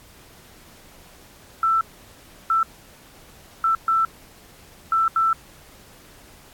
sine tone bursts at uneven times, 1330 Hz, E6, 15 cents sharp, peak -16 dBFS, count 6, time 1.63-1.81 / 2.5-2.63 / 3.64-3.75 / 3.88-4.05 / 4.92-5.08 / 5.16-5.33 s, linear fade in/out 2 ms, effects pink hiss -49 dBFS RMS until 6.53 s + AAC 64 kbps

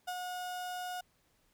35% pulse tone with ADSR envelope, 724 Hz, F#5, 38 cents flat, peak -33 dBFS, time 0.07-1.01 s, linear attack 14 ms, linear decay 53 ms, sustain -3 dB, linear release 7 ms, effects pink hiss -72 dBFS RMS until 1.53 s

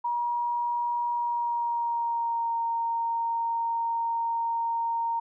sine tone with pitch glide, 955 to 925.1 Hz, A#5 to A#5, +42 to -13 cents, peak -25 dBFS, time 0.04-5.2 s, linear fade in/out 10 ms, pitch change -55 cents, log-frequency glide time 1.11-2.57 s, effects none

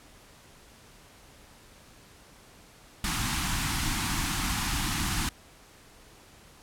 pink band-stop noise, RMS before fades -29 dBFS, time 3.04-5.29 s, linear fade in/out 2 ms, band 320 to 790 Hz, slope 48 dB/octave, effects pink hiss -54 dBFS RMS until 6.62 s + low-pass 12000 Hz 12 dB/octave

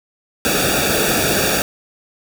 pink noise with comb filter, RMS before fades -17 dBFS, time 0.45-1.62 s, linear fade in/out 0 ms, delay 0.97 ms, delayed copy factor -0.9, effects none

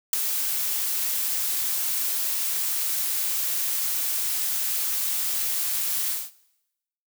blue noise with ADSR envelope, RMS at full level -18 dBFS, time 0.13-6.31 s, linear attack 3 ms, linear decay 9 ms, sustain -8 dB, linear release 210 ms, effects noise-tail reverb RT60 0.9 s tail -20 dB re dry

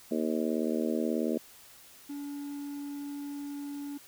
harmonic tone, 78.5 Hz, D#2, 16 cents sharp, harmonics 3 / 4 / 5 / 6 / 7 / 8, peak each -31 / -33 / -35 / -37 / -38 / -39 dBFS, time 0.11-1.38 s, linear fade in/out 5 ms
triangle tone, 285.9 Hz, D4, 46 cents flat, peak -34 dBFS, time 2.09-3.98 s, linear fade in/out 10 ms
effects white hiss -54 dBFS RMS until 4.07 s

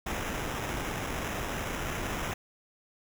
pink noise with sample-and-hold, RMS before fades -34 dBFS, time 0.06-2.34 s, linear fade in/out 5 ms, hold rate 4410 Hz, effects none

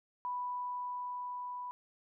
sine tone with level ramp, 987.8 Hz, B5, in tune, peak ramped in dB -34 to -39 dBFS, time 0.25-1.71 s, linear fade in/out 0 ms, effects none

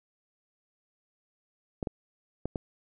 clicks, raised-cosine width 2 ms, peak -18 dBFS, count 4, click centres 1.828 / 1.872 / 2.456 / 2.558 s, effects none

